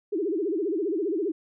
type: tone with vibrato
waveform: sine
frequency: 362.9 Hz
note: F#4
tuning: 34 cents flat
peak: -24 dBFS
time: 0.12-1.32 s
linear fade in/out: 10 ms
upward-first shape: sine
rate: 15 Hz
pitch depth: 270 cents each way
effects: none